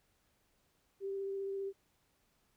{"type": "tone with vibrato", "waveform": "sine", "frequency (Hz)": 392, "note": "G4", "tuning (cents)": 0, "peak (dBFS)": -36, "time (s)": [1, 1.73], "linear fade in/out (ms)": 50, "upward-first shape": "triangle", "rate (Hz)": 15, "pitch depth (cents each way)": 14, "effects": ["pink hiss -75 dBFS RMS until 2.56 s"]}